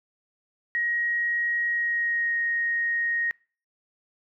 sine tone with pitch glide, 1891 to 1869.3 Hz, A#6 to A#6, +24 to +4 cents, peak -23 dBFS, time 0.75-3.31 s, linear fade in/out 0 ms, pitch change -20 cents, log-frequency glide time 1.68-2.37 s, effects noise-tail reverb RT60 0.4 s tail -26 dB re dry

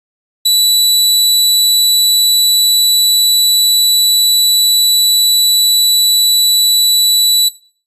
sawtooth tone, 3951 Hz, B7, in tune, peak -4 dBFS, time 0.45-7.49 s, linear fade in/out 10 ms, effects noise-tail reverb RT60 0.4 s tail -17 dB re dry + resampled to 32000 Hz

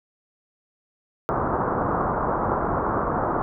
white low-pass noise, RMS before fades -24 dBFS, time 1.29-3.42 s, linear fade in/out 0 ms, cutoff 1300 Hz, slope 48 dB/octave, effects none

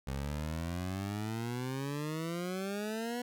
20% pulse exponential sweep, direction up, 66 to 246.9 Hz, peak -30 dBFS, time 0.07-3.22 s, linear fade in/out 5 ms, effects none

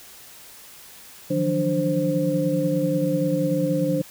sine tone cluster, 153.6 / 169.8 / 180.1 / 294.1 / 524 Hz, D#3 / F3 / F#3 / D4 / C5, -22 / -48 / -46 / +3 / +2 cents, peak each -27 / -29 / -28 / -24 / -24 dBFS, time 1.3-4.02 s, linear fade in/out 10 ms, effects white hiss -45 dBFS RMS until 4.1 s

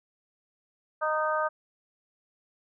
harmonic tone, 309.1 Hz, D#4, 11 cents flat, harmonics 2 / 3 / 4 / 5, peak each -29 / -32 / -29 / -33 dBFS, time 1.01-1.49 s, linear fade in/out 20 ms, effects none

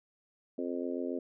harmonic tone, 87.31 Hz, F2, in tune, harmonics 3 / 4 / 5 / 6 / 7, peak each -36 / -38 / -40 / -42 / -43 dBFS, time 0.58-1.19 s, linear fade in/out 5 ms, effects none

